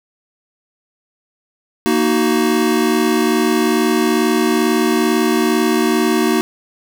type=chord; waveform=square; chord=D# minor; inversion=second; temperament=equal with one note detuned; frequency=233.1 / 311.1 / 373.4 Hz; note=A#3 / D#4 / F#4; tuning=0 / 0 / +16 cents; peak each=-18 dBFS; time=1.86-6.41 s; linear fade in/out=0 ms; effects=none